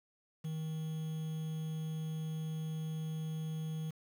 triangle tone with quantisation, 158 Hz, D#3, 27 cents sharp, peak -34 dBFS, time 0.44-3.91 s, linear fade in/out 10 ms, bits 9, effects none

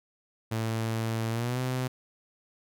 sawtooth tone with pitch glide, 112.6 to 127.86 Hz, A2 to C3, +40 to -40 cents, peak -24 dBFS, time 0.51-1.88 s, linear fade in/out 10 ms, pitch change +220 cents, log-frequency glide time 1.3-1.6 s, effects none

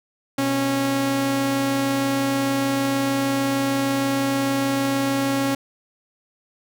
sawtooth tone pair together, 124 / 274.5 Hz, B2 / C#4, +7 / -17 cents, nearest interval octave + major second, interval 1376 cents, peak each -26 / -16 dBFS, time 0.38-5.55 s, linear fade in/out 5 ms, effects none

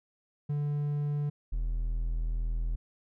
triangle tone pair in turn, 146.2 / 40.88 Hz, D3 / E1, -7 / -14 cents, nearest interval octave + minor seventh, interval 2207 cents, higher first, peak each -26 dBFS, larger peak neither, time 0.49-1.3 / 1.52-2.76 s, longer second, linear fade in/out 10 ms, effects none

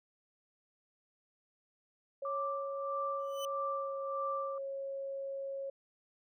sine tone with pitch glide, 552 to 546.9 Hz, C#5 to C#5, -7 to -23 cents, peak -37 dBFS, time 2.22-5.7 s, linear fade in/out 5 ms, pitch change -16 cents, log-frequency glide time 3.45-3.98 s
sine tone with tremolo, 1174.7 Hz, D6, in tune, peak -34 dBFS, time 2.25-4.58 s, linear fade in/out 2 ms, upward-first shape sine, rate 1.6 Hz, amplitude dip 65%
sawtooth tone with exponential growth, 3006 Hz, F#7, 27 cents sharp, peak -35 dBFS, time 3.19-3.45 s, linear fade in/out 1 ms, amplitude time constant 55 ms
effects none

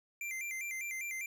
square tone with vibrato, 2217 Hz, C#7, in tune, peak -38 dBFS, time 0.21-1.26 s, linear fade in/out 2 ms, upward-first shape square, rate 5 Hz, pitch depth 110 cents each way, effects none

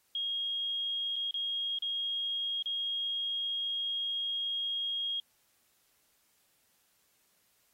sine tone with dropouts, 3265 Hz, G#7, 30 cents flat, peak -31 dBFS, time 0.15-5.2 s, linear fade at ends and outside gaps 2 ms, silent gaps 1.159-1.163 / 1.31-1.341 / 1.787-1.822 / 2.625-2.658 s, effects white hiss -71 dBFS RMS until 7.73 s + AAC 48 kbps

